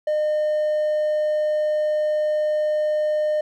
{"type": "tone", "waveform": "triangle", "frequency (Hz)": 608, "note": "D#5", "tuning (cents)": -40, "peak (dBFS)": -16, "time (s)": [0.07, 3.41], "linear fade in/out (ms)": 5, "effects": ["tanh soft clip ceiling -12 dBFS"]}